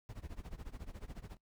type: noise with tremolo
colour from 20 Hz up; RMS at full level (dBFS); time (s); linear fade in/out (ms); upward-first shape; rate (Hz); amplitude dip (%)
brown; -44; 0.09-1.37; 0; sine; 14; 90
effects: noise-tail reverb RT60 0.1 s tail -19 dB re dry